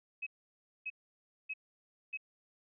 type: tone bursts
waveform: sine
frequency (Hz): 2556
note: D#7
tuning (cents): +46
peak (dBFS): -36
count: 4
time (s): 0.22-2.174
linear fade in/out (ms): 10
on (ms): 46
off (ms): 590
effects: none